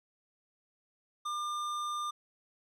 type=tone with hard clipping; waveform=sine; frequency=1200 Hz; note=D6; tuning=37 cents sharp; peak=-35 dBFS; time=1.25-2.11 s; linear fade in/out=10 ms; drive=13 dB; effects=none